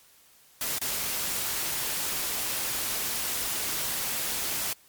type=noise with dropouts; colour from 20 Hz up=white; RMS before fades=-30 dBFS; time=0.61-4.73 s; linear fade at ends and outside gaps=2 ms; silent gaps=0.785-0.814 s; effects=white hiss -58 dBFS RMS until 4.88 s + MP3 96 kbps